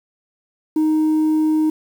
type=tone; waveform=sine; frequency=311.1 Hz; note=D#4; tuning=in tune; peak=-11 dBFS; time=0.76-1.7 s; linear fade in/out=5 ms; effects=tanh soft clip ceiling -13 dBFS + 7-bit